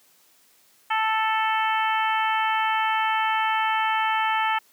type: harmonic tone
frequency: 440 Hz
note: A4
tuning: in tune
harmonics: 2 / 3 / 4 / 5 / 6 / 7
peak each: -23 / -27 / -29 / -31 / -33 / -34 dBFS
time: 0.9-4.59 s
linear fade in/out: 10 ms
effects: white hiss -59 dBFS RMS until 4.72 s + high-pass 150 Hz 12 dB/octave